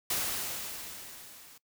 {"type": "noise with level ramp", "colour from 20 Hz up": "white", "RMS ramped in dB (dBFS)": [-30, -54], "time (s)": [0.1, 1.58], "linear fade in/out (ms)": 5, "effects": ["noise-tail reverb RT60 0.1 s tail -21 dB re dry"]}